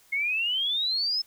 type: exponential sweep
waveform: sine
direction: up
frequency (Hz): 2144 to 5274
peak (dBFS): -24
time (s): 0.12-1.22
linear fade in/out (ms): 10
effects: white hiss -59 dBFS RMS until 1.26 s